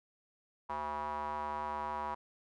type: tone with band-pass filter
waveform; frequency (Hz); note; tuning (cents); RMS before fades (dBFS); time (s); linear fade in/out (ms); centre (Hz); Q
square; 74.7; D2; +30; -38; 0.69-2.15; 10; 970; 5.6
effects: none